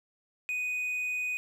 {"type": "tone", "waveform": "triangle", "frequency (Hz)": 2489, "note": "D#7", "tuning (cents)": 0, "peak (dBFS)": -28, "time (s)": [0.49, 1.37], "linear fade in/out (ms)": 0, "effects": []}